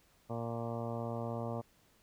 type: harmonic tone with a mistuned harmonic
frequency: 116.54 Hz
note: A#2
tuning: in tune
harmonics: 1 / 2 / 3 / 4 / 5 / 6 / 7 / 8 / 9 / 10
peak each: -40 / -42 / -48 / -44 / -43 / -46 / -50 / -51 / -52 / -53 dBFS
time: 0.29-1.62 s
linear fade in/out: 20 ms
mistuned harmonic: 9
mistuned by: +16 cents
effects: pink hiss -68 dBFS RMS until 2.02 s